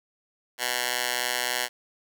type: tone with high-pass filter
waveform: 10% pulse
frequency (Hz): 123.47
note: B2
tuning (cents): 0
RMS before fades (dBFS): -28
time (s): 0.58-1.69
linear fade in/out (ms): 50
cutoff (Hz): 1300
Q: 0.6
effects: none